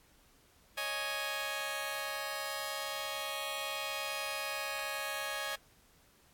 10% pulse chord, C# suspended second, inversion none, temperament just, 554.4 / 623.7 / 831.5 Hz, C#5 / D#5 / G#5, 0 / +4 / +2 cents, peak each -32 / -32 / -32 dBFS, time 0.77-5.56 s, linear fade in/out 10 ms, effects pink hiss -65 dBFS RMS until 6.33 s + AAC 64 kbps

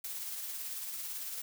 blue noise with tremolo, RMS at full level -39 dBFS, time 0.04-1.42 s, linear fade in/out 5 ms, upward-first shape sine, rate 18 Hz, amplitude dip 30%, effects none

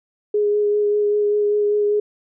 sine tone with vibrato, 415.3 Hz, G#4, in tune, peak -15 dBFS, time 0.34-2 s, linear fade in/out 5 ms, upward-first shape sine, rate 5.1 Hz, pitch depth 13 cents each way, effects none

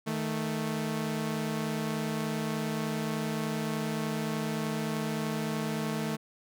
sawtooth tone pair together, 156.82 / 220.2 Hz, D#3 / A3, +14 / +2 cents, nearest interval tritone, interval 588 cents, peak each -30 / -28 dBFS, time 0.06-6.17 s, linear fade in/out 20 ms, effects none

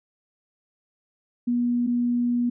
sine tone pair in turn, 241.6 / 241.6 Hz, B3 / B3, -38 / -38 cents, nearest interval unison, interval 0 cents, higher neither, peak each -20 dBFS, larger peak neither, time 1.47-1.87 / 1.87-2.5 s, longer second, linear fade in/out 10 ms, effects none

